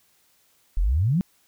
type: exponential sweep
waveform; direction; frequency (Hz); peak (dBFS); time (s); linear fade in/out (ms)
sine; up; 36.71 to 197.6; -18; 0.77-1.21; 0
effects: white hiss -63 dBFS RMS until 1.47 s